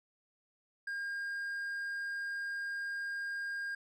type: tone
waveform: triangle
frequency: 1613 Hz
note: G6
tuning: 49 cents sharp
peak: -34 dBFS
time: 0.87-3.75 s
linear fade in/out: 5 ms
effects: resampled to 24000 Hz